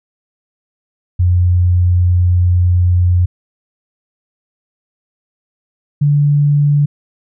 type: tone pair in turn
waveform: sine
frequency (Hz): 89.1 / 145.25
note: F2 / D3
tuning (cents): +35 / -19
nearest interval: minor sixth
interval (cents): 846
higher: second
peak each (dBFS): -8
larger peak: neither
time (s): 1.19-3.26 / 6.01-6.86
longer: first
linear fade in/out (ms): 10
effects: none